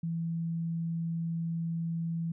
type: tone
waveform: sine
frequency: 166.1 Hz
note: E3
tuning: 13 cents sharp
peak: -30 dBFS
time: 0.03-2.32 s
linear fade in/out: 5 ms
effects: none